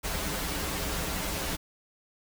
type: noise with comb filter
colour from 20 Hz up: pink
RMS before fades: -32 dBFS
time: 0.03-1.57 s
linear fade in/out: 20 ms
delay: 8.4 ms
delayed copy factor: -0.65
effects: none